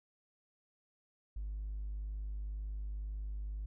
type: tone with hard clipping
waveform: sine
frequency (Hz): 51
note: G#1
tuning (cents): -31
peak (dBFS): -38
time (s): 1.36-3.66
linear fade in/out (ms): 5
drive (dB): 1
effects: none